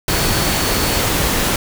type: tone in noise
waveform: sine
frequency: 4435 Hz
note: C#8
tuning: in tune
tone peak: -27 dBFS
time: 0.09-1.02 s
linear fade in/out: 2 ms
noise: pink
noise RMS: -17 dBFS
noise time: 0.08-1.56 s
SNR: -13 dB
effects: none